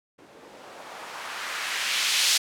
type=noise with low-pass filter sweep; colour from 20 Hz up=violet; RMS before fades=-29 dBFS; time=0.18-2.38 s; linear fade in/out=10 ms; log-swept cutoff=330 to 4300 Hz; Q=1.1; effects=none